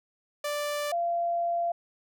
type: tone pair in turn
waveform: sawtooth / sine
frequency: 587.3 / 687 Hz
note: D5 / F5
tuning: 0 / -29 cents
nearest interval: minor third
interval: 271 cents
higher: second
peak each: -25 dBFS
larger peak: neither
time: 0.44-0.92 / 0.92-1.72 s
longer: second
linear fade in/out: 5 ms
effects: none

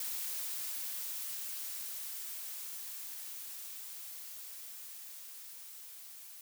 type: noise with level ramp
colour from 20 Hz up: blue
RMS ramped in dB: -38 to -51 dBFS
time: 0-6.41 s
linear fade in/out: 2 ms
effects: none

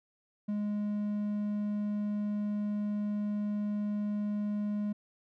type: tone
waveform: triangle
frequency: 207.7 Hz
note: G#3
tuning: in tune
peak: -28 dBFS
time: 0.48-4.93 s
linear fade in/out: 10 ms
effects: none

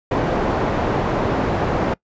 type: low-pass noise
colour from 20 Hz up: white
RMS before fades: -20 dBFS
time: 0.11-1.94 s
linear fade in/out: 5 ms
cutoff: 700 Hz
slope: 12 dB/octave
effects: noise-tail reverb RT60 0.1 s tail -23 dB re dry + resampled to 16000 Hz

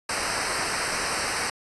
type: noise with comb filter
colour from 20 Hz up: pink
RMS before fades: -27 dBFS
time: 0.09-1.5 s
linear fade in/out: 5 ms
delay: 0.29 ms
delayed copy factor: -0.85
effects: resampled to 24000 Hz

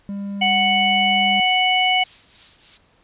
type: tone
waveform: triangle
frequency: 200 Hz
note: G3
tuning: 35 cents sharp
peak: -23 dBFS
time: 0.09-1.4 s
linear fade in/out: 0 ms
type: harmonic tone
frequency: 740 Hz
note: F#5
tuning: in tune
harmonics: 1 / 3 / 4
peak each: -19 / -19 / -19 dBFS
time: 0.41-2.04 s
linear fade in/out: 10 ms
type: noise with tremolo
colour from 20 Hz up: violet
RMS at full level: -30 dBFS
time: 1.44-2.78 s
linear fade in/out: 10 ms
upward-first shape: triangle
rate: 3.3 Hz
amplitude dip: 70%
effects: pink hiss -58 dBFS RMS until 3.03 s + resampled to 8000 Hz

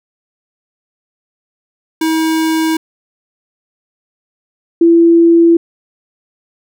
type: tone pair in turn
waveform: square / sine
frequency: 320.3 / 336 Hz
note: E4 / E4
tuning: -50 / +33 cents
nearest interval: minor second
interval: 83 cents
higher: second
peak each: -12 / -4 dBFS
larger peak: second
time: 2.01-2.77 / 4.81-5.57 s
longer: neither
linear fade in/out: 5 ms
effects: none

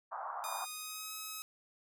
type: band-pass noise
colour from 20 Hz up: pink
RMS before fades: -41 dBFS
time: 0.11-0.66 s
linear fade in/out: 20 ms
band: 710 to 1300 Hz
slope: 48 dB/octave
type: tone with pitch glide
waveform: 5% pulse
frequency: 1227 to 1278.4 Hz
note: D#6 to D#6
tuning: -25 to +47 cents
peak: -30 dBFS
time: 0.44-1.42 s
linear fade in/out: 0 ms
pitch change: +72 cents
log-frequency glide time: 0.56-1.12 s
effects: none

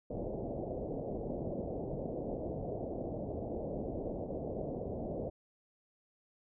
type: low-pass noise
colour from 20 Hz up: white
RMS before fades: -39 dBFS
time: 0.1-5.3 s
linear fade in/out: 10 ms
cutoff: 660 Hz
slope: 48 dB/octave
effects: none

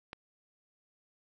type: click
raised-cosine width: 0.3 ms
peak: -25 dBFS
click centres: 0.131 s
effects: none

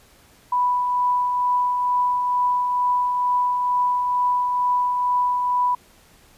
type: tone with tremolo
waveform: sine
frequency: 987.8 Hz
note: B5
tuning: in tune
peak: -16 dBFS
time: 0.52-5.75 s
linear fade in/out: 5 ms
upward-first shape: triangle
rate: 2.2 Hz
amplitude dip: 35%
effects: pink hiss -53 dBFS RMS until 6.37 s + resampled to 32000 Hz

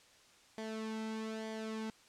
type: tone with flanger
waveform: sawtooth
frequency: 220 Hz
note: A3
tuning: in tune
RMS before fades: -41 dBFS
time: 0.58-1.9 s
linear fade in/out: 0 ms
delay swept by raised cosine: 0.75 to 1.75 ms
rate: 1.1 Hz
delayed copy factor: -0.65
effects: white hiss -63 dBFS RMS until 2.08 s + low-pass 7000 Hz 12 dB/octave

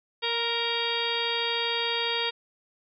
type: harmonic tone with a mistuned harmonic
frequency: 466.2 Hz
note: A#4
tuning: in tune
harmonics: 1 / 2 / 3 / 4 / 5 / 6 / 7 / 8 / 10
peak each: -33 / -34 / -38 / -36 / -35 / -35 / -32 / -32 / -37 dBFS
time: 0.22-2.31 s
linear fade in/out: 20 ms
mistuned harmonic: 2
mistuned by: +19 cents
effects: none

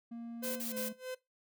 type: tone with pitch glide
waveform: triangle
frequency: 233.1 to 217.5 Hz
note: A#3 to A3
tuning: 0 to -20 cents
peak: -39 dBFS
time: 0.11-0.93 s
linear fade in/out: 10 ms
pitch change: -120 cents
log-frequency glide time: 0.68-0.75 s
type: tone with tremolo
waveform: 45% pulse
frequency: 512 Hz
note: C5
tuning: 38 cents flat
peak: -38 dBFS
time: 0.42-1.15 s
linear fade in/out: 10 ms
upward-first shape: sine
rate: 3.2 Hz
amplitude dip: 95%
type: noise bursts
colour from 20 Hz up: blue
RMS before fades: -40 dBFS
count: 3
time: 0.43-0.892 s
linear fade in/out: 10 ms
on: 130 ms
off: 36 ms
effects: noise-tail reverb RT60 0.2 s tail -20 dB re dry

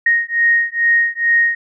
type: beating tone pair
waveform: sine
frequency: 1864.7 / 1867 Hz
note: A#6 / A#6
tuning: 0 / +2 cents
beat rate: 2.3 Hz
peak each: -15 dBFS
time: 0.06-1.55 s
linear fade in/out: 5 ms
effects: none

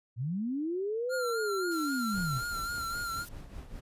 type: linear two-way sweep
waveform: sine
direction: up then down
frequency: 107.1 to 523.3 to 111.6 Hz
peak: -30 dBFS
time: 0.16-2.42 s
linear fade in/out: 50 ms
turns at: 1.14 s
type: tone with vibrato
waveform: square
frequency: 1387 Hz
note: F6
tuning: 12 cents flat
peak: -34 dBFS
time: 1.09-3.26 s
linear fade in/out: 50 ms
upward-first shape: sine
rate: 3.8 Hz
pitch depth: 47 cents each way
type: noise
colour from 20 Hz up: blue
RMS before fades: -47 dBFS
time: 1.71-3.29 s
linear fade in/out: 5 ms
type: noise with tremolo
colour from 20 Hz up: brown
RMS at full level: -41 dBFS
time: 2.13-3.81 s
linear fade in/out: 20 ms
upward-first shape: triangle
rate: 5 Hz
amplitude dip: 65%
effects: resampled to 32000 Hz

